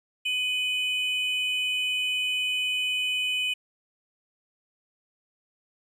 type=tone pair together; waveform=triangle; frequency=2500 / 2996 Hz; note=D#7 / F#7; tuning=+8 / +21 cents; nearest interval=minor third; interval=313 cents; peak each=-26 dBFS; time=0.25-3.54 s; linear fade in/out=10 ms; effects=resampled to 32000 Hz + 10-bit